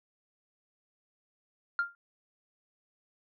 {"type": "tone with exponential decay", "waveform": "sine", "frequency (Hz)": 1396.9, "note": "F6", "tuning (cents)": 0, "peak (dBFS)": -21, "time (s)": [1.79, 1.95], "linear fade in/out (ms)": 1, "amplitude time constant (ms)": 33, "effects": ["tanh soft clip ceiling -22 dBFS"]}